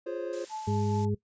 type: chord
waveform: triangle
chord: Db major seventh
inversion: first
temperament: equal with one note detuned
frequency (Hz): 349.2 / 415.3 / 523.3 / 551.5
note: F4 / Ab4 / C5 / Db5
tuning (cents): 0 / 0 / 0 / -9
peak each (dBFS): -34 / -38 / -34 / -37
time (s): 0.06-0.45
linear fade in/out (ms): 10
type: noise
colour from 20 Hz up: blue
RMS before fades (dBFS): -43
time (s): 0.33-1.05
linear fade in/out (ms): 0
type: tone with tremolo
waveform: sine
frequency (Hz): 868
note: A5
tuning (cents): -24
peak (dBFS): -33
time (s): 0.49-1.1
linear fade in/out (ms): 50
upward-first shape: sine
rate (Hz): 4.7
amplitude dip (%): 40
type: harmonic tone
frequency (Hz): 103.3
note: G#2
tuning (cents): -9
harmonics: 1 / 2 / 4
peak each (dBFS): -28 / -31 / -33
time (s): 0.67-1.15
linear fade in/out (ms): 10
effects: noise-tail reverb RT60 0.1 s tail -19 dB re dry + resampled to 16000 Hz